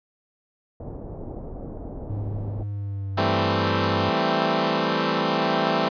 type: low-pass noise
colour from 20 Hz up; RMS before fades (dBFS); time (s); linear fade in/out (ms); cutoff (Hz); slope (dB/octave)
pink; -35; 0.8-2.63; 2; 700; 24
type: tone with pitch glide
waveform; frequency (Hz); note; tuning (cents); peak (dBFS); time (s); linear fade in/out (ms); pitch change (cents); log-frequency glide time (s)
triangle; 103.1 to 97.71; G#2 to G2; -12 to -5; -25; 2.09-4.1; 10; -93; 2.59-3.11
type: chord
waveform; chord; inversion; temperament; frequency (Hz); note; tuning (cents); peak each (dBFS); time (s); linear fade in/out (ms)
10% pulse; A minor seventh; second; equal; 164.81 / 196 / 220 / 261.6; E3 / G3 / A3 / C4; 0 / 0 / 0 / 0; -18; 3.17-5.89; 10
effects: resampled to 11025 Hz